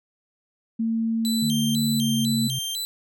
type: tone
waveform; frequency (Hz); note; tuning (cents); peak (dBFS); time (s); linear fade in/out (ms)
sine; 226.1; A3; +47; -21; 0.79-2.48; 10
type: tone with vibrato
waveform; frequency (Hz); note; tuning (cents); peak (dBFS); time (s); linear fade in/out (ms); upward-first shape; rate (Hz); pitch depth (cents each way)
sawtooth; 3551; A7; +15; -24; 1.25-2.85; 0; square; 2; 200
type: linear sweep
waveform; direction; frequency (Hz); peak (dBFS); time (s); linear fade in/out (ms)
sine; down; 150.8 to 130; -27; 1.42-2.59; 5
effects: none